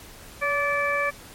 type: harmonic tone with a mistuned harmonic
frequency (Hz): 580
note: D5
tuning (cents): -22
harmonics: 1 / 2 / 3 / 4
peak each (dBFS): -27 / -27 / -27 / -27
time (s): 0.41-1.11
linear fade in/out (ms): 20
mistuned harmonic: 1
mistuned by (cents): -35
effects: pink hiss -45 dBFS RMS until 1.34 s + MP3 64 kbps